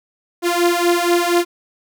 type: beating tone pair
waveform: sawtooth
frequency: 345.4 / 349.6 Hz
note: F4 / F4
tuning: -19 / +2 cents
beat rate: 4.2 Hz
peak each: -13 dBFS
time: 0.42-1.45 s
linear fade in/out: 50 ms
effects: none